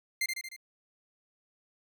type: tone with echo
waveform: sawtooth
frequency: 2093 Hz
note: C7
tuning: in tune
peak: -24 dBFS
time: 0.21-0.26 s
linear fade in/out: 5 ms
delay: 76 ms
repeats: 4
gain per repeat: -4 dB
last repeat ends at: 0.564 s
effects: none

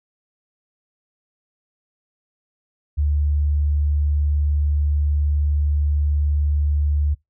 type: tone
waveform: sine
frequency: 73.42 Hz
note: D2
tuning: in tune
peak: -16 dBFS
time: 2.97-7.15 s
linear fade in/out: 20 ms
effects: noise-tail reverb RT60 0.2 s tail -26 dB re dry

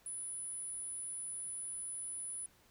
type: tone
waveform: sine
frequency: 9990 Hz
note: D#9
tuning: 6 cents sharp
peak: -40 dBFS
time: 0.06-2.46 s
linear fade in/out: 2 ms
effects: pink hiss -67 dBFS RMS until 2.7 s

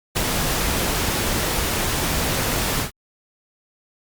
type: noise with ADSR envelope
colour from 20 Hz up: pink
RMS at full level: -20 dBFS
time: 0.15-2.91 s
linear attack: 18 ms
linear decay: 18 ms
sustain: -2 dB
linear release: 110 ms
effects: Opus 48 kbps

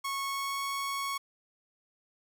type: tone with pitch glide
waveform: sawtooth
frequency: 1100 to 1107 Hz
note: C#6 to C#6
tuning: -14 to -3 cents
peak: -28 dBFS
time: 0.04-1.18 s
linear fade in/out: 10 ms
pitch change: +11 cents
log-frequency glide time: 0.21-0.64 s
effects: none

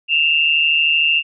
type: tone pair together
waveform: sine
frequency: 2637 / 2790 Hz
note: E7 / F7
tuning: 0 / -2 cents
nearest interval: minor second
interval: 98 cents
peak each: -17 / -14 dBFS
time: 0.08-1.23 s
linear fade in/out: 50 ms
effects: none

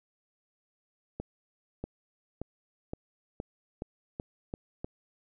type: accelerating click train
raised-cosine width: 2 ms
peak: -22 dBFS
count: 9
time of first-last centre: 1.2-4.845 s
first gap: 640 ms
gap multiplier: 0.9
effects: none

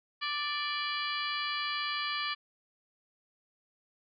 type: harmonic tone with a mistuned harmonic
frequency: 587.3 Hz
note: D5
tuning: in tune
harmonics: 2 / 3 / 4 / 5 / 6 / 7 / 8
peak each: -36 / -38 / -39 / -40 / -41 / -41 / -42 dBFS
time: 0.21-2.35 s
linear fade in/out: 20 ms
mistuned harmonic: 6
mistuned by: -81 cents
effects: none

